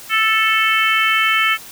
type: harmonic tone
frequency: 440 Hz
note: A4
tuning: in tune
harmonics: 3 / 4 / 5 / 6 / 7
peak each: -18 / -20 / -18 / -21 / -21 dBFS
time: 0.09-1.58 s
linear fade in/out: 50 ms
effects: white hiss -37 dBFS RMS until 1.71 s